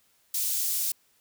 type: high-pass noise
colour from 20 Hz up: white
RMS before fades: -28 dBFS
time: 0.34-0.92 s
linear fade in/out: 5 ms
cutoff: 5400 Hz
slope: 12 dB/octave
effects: white hiss -66 dBFS RMS until 1.2 s